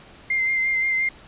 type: tone with vibrato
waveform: sine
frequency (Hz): 2093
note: C7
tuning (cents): 0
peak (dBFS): -19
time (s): 0.3-1.09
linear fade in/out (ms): 5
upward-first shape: sine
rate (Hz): 5.7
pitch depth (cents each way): 21
effects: pink hiss -47 dBFS RMS until 1.27 s + resampled to 8000 Hz